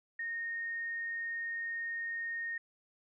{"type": "tone", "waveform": "sine", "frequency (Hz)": 1849, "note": "A#6", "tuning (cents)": -15, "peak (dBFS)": -35, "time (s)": [0.19, 2.58], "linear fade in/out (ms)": 5, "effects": []}